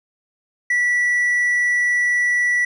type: tone with hard clipping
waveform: sine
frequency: 1954 Hz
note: B6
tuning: 19 cents flat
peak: -16 dBFS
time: 0.7-2.65 s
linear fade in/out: 5 ms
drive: 2 dB
effects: none